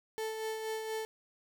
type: tone with tremolo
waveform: 35% pulse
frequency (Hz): 440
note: A4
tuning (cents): 0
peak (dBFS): -32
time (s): 0.18-1.05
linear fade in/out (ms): 0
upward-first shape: sine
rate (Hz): 4.2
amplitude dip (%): 40
effects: 11-bit